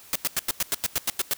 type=noise bursts; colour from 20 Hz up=white; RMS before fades=-24 dBFS; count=11; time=0.13-1.335 s; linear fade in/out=0 ms; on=25 ms; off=93 ms; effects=white hiss -49 dBFS RMS until 1.37 s